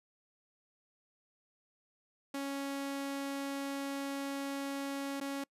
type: tone with dropouts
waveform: sawtooth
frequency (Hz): 277.2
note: C#4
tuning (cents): 0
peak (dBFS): -32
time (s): 2.34-5.44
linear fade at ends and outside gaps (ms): 5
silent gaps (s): 5.202-5.21
effects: noise-tail reverb RT60 0.1 s tail -26 dB re dry + resampled to 32000 Hz